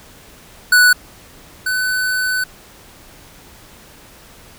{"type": "tone pair in turn", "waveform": "square", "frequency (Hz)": [1480, 1505], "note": ["F#6", "F#6"], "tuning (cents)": [0, 29], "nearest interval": "unison", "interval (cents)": 29, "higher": "second", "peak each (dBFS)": [-8, -17], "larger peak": "first", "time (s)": [[0.72, 0.93], [1.66, 2.44]], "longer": "second", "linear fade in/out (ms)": 5, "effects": ["pink hiss -43 dBFS RMS until 4.58 s"]}